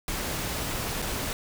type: noise with dropouts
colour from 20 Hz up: pink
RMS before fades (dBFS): -31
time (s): 0.08-1.33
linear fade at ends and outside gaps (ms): 1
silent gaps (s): 1.019-1.023
effects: none